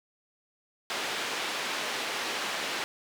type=band-pass noise; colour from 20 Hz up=white; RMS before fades=-33 dBFS; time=0.9-2.84 s; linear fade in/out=0 ms; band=270 to 3500 Hz; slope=12 dB/octave; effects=none